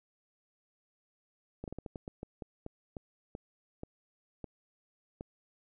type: slowing click train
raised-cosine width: 2 ms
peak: -27 dBFS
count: 15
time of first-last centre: 1.64-5.209 s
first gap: 38 ms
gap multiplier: 1.26
effects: none